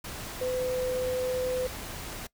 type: tone in noise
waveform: sine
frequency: 507 Hz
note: B4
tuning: 45 cents sharp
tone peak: -27 dBFS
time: 0.41-1.67 s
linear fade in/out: 5 ms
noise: pink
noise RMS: -39 dBFS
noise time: 0.04-2.27 s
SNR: +9 dB
effects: noise-tail reverb RT60 0.1 s tail -21 dB re dry